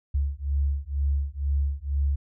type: beating tone pair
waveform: sine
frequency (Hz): 69.3 / 71.4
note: C#2 / D2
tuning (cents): 0 / -48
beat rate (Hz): 2.1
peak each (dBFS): -26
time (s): 0.14-2.16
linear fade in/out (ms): 10
effects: none